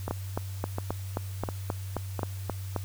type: two click trains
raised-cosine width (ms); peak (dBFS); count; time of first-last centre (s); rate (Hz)
1; -15 / -17; 11 / 4; 0.11-2.763 / 0.08-2.193; 3.77 / 1.42
effects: added 96 Hz sine -34 dBFS peak until 2.84 s + white hiss -49 dBFS RMS until 2.84 s